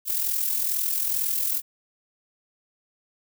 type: noise with amplitude modulation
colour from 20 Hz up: violet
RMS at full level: -23 dBFS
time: 0.05-1.62 s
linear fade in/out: 50 ms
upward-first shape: sine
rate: 42.2 Hz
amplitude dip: 55%
effects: none